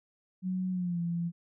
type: tone with pitch glide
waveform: sine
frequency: 185 to 170.63 Hz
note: F#3 to F3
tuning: 0 to -40 cents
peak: -29 dBFS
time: 0.42-1.32 s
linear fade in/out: 50 ms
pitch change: -140 cents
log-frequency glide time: 0.71-1 s
effects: none